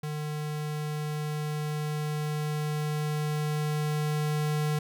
square tone with level ramp, 150.9 Hz, D3, 47 cents sharp, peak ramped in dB -32 to -26 dBFS, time 0.03-4.79 s, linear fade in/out 5 ms, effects none

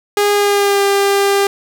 sawtooth tone with pitch glide, 410 to 398.6 Hz, G#4 to G4, -22 to +29 cents, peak -7 dBFS, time 0.17-1.47 s, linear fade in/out 2 ms, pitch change -49 cents, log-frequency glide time 0.33-0.82 s, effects none

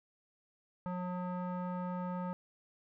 square tone with low-pass filter, 180.4 Hz, F#3, 44 cents flat, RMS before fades -38 dBFS, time 0.86-2.33 s, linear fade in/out 0 ms, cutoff 1100 Hz, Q 3, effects none

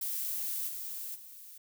violet noise with level steps, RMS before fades -35 / -40 / -50 dBFS, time 0.01-1.58 s, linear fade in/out 5 ms, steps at 0.67 / 1.14 s, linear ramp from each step 20 ms, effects none

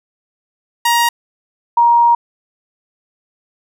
sawtooth / sine tone pair in turn, 943 / 943 Hz, A#5 / A#5, +20 / +20 cents, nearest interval unison, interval 0 cents, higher neither, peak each -7 dBFS, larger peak neither, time 0.85-1.09 / 1.77-2.15 s, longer second, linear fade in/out 5 ms, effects none

